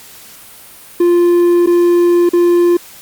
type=tone with dropouts; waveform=triangle; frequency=348.5 Hz; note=F4; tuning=4 cents flat; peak=-5 dBFS; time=1-2.77 s; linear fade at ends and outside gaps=5 ms; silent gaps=1.662-1.671 / 2.292-2.333 s; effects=white hiss -37 dBFS RMS until 3.01 s + Opus 48 kbps